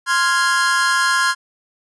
45% pulse chord, F minor, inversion second, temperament equal, 1046.5 / 1396.9 / 1661.2 Hz, C6 / F6 / Ab6, 0 / 0 / 0 cents, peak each -19 dBFS, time 0.06-1.35 s, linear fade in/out 50 ms, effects resampled to 24000 Hz

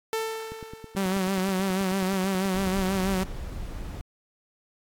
sawtooth tone with exponential decay, 444.8 Hz, A4, 19 cents sharp, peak -21 dBFS, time 0.13-1.47 s, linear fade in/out 0 ms, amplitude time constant 290 ms
click train, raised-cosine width 3 ms, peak -27 dBFS, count 23, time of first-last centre 0.52-2.888 s, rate 9.29 Hz
sawtooth tone with vibrato, 190.3 Hz, F#3, 49 cents sharp, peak -20 dBFS, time 0.96-3.24 s, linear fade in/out 10 ms, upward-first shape sine, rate 6.2 Hz, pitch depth 54 cents each way
brown noise, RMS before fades -35 dBFS, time 2.54-4.01 s, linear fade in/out 0 ms
effects AAC 64 kbps

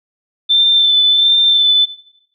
sine tone with vibrato, 3544 Hz, A7, 12 cents sharp, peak -8 dBFS, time 0.49-1.86 s, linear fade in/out 20 ms, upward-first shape sine, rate 1.4 Hz, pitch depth 20 cents each way, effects noise-tail reverb RT60 0.8 s tail -17 dB re dry

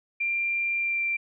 sine tone with pitch glide, 2378 to 2360 Hz, D7 to D7, +21 to +8 cents, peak -24 dBFS, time 0.2-1.17 s, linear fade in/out 10 ms, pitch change -13 cents, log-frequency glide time 0.79-1 s, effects none

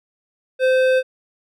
sine tone with hard clipping, 517 Hz, C5, 21 cents flat, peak -15 dBFS, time 0.59-1.03 s, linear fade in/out 50 ms, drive 12 dB, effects none

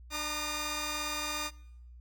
10% pulse tone cluster, 299.4 / 932 / 1215 Hz, D4 / A#5 / D#6, +33 / -1 / -42 cents, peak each -31 / -33 / -27 dBFS, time 0.1-1.51 s, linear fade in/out 50 ms, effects noise-tail reverb RT60 0.8 s tail -23 dB re dry + added 60 Hz sine -48 dBFS peak until 2 s

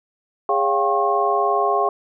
sine tone cluster, 409.2 / 563 / 700 / 780 / 1083 Hz, G#4 / C#5 / F5 / G5 / C#6, -26 / +27 / +4 / -9 / -41 cents, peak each -22 / -27 / -21 / -24 / -21 dBFS, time 0.49-1.89 s, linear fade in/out 2 ms, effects none

